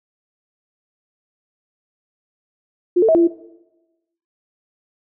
sine tone with pitch steps, 354.5 / 445.1 / 645 / 340.7 / 337.8 Hz, F4 / A4 / E5 / F4 / E4, +26 / +20 / -38 / -43 / +42 cents, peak -10 dBFS, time 2.96-3.275 s, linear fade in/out 10 ms, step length 63 ms, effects noise-tail reverb RT60 1.0 s tail -18 dB re dry

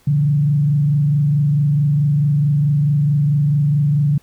sine tone with frequency modulation, 145.7 Hz, D3, 13 cents flat, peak -12 dBFS, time 0.07-4.18 s, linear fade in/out 5 ms, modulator 24.6 Hz, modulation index 0.5, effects pink hiss -54 dBFS RMS until 4.22 s

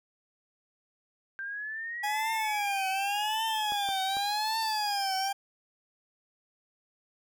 sine exponential sweep, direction up, 1570 to 5610 Hz, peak -34 dBFS, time 1.39-5.28 s, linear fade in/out 0 ms
40% pulse tone with vibrato, 826 Hz, G#5, 10 cents flat, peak -28 dBFS, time 2.03-5.33 s, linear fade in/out 10 ms, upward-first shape triangle, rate 0.88 Hz, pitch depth 150 cents each way
clicks, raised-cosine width 1 ms, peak -28 dBFS, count 3, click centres 3.721 / 3.889 / 4.169 s
effects none

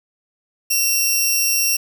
15% pulse tone pair together, 2717 / 5645 Hz, F7 / F8, -48 / +18 cents, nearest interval octave + minor second, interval 1266 cents, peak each -13 / -12 dBFS, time 0.7-1.77 s, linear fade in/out 10 ms, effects 7-bit

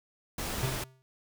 pink noise, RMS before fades -35 dBFS, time 0.38-0.84 s, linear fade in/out 5 ms
square tone with exponential decay, 130.81 Hz, C3, in tune, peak -27 dBFS, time 0.63-1.02 s, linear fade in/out 0 ms, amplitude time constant 83 ms
effects none

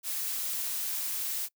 blue noise, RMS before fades -33 dBFS, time 0.03-1.49 s, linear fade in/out 50 ms, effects noise-tail reverb RT60 0.1 s tail -24 dB re dry

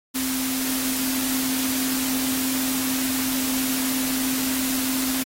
sine tone in noise, 261.6 Hz, C4, in tune, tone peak -25 dBFS, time 0.14-5.24 s, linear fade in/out 20 ms, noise white, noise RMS -27 dBFS, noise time 0.14-5.24 s, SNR -1 dB, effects AAC 48 kbps

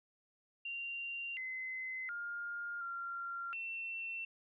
sine tone with pitch steps, 2770 / 2047 / 1411 / 1381 / 2698 Hz, F7 / C7 / F6 / F6 / E7, -15 / -38 / +17 / -20 / +40 cents, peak -39 dBFS, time 0.65-4.25 s, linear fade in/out 5 ms, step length 720 ms, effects none

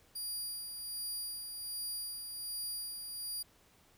20% pulse tone with tremolo, 4800 Hz, D8, 37 cents sharp, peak -31 dBFS, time 0.15-3.43 s, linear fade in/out 10 ms, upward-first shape sine, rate 1.3 Hz, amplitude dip 45%, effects pink hiss -66 dBFS RMS until 3.97 s

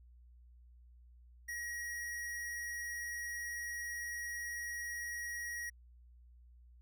square tone, 1899 Hz, A#6, 32 cents sharp, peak -40 dBFS, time 1.48-5.7 s, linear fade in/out 10 ms, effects added 60 Hz sine -57 dBFS peak until 6.81 s

